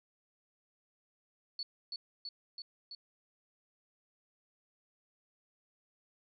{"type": "tone with echo", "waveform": "sine", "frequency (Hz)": 4435, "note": "C#8", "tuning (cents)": 0, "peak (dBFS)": -36, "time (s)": [1.59, 1.63], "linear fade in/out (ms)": 2, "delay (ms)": 330, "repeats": 4, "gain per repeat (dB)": -2, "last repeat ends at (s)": 2.95, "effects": []}